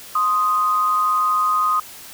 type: tone pair together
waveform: sine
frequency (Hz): 1046.5 / 1244.7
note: C6 / D#6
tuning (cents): 0 / 0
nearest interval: minor third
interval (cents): 300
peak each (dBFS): -23 / -16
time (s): 0.15-1.8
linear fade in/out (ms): 5
effects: white hiss -39 dBFS RMS until 2.13 s